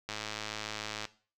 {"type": "click train", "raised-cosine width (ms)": 0.2, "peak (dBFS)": -19, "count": 104, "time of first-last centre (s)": [0.09, 1.053], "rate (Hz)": 107, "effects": ["noise-tail reverb RT60 0.4 s tail -17 dB re dry"]}